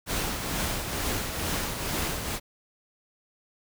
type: noise with tremolo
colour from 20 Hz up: pink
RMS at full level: -28 dBFS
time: 0.06-2.4 s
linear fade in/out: 50 ms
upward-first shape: triangle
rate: 2.2 Hz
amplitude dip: 50%
effects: none